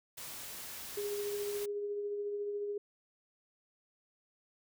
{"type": "noise", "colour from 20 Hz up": "white", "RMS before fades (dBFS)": -45, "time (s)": [0.17, 1.66], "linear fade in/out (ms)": 10}
{"type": "tone with tremolo", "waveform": "sine", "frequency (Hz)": 410, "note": "G#4", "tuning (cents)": -22, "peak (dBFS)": -33, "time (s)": [0.97, 2.78], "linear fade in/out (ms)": 5, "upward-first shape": "triangle", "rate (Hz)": 14, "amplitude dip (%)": 35}
{"effects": []}